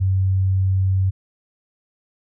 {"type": "tone", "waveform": "sine", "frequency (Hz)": 95, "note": "F#2", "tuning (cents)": 46, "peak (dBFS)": -15, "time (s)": [0, 1.11], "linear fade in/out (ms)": 20, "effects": []}